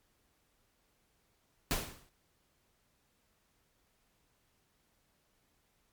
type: noise with exponential decay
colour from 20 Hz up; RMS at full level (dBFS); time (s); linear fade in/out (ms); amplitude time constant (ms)
pink; -29; 1.71-2.09; 0; 82
effects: pink hiss -74 dBFS RMS until 5.92 s + MP3 96 kbps